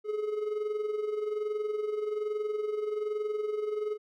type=tone with amplitude modulation; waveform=triangle; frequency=423.5 Hz; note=G#4; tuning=34 cents sharp; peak=-25 dBFS; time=0.04-3.98 s; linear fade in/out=50 ms; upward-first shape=sine; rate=21.2 Hz; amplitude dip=60%; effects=none